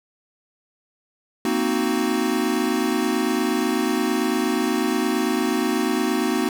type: chord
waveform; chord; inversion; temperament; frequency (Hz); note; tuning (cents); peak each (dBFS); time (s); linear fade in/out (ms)
square; C half-diminished seventh; third; equal; 233.1 / 261.6 / 311.1 / 370; Bb3 / C4 / Eb4 / Gb4; 0 / 0 / 0 / 0; -26; 1.45-6.49; 2
effects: none